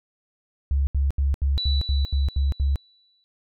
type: tone bursts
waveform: sine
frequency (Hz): 69.3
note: C#2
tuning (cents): 0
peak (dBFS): -18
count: 9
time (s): 0.71-2.758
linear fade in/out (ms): 0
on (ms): 160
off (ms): 76
type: tone with exponential decay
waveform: sine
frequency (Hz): 3951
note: B7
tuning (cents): 0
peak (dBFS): -24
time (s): 1.58-3.24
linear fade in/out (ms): 0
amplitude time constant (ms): 360
effects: none